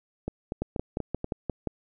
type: two click trains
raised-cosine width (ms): 2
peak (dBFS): -17 / -15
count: 5 / 7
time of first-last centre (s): 0.28-1.244 / 0.62-1.673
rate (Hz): 4.15 / 5.7
effects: none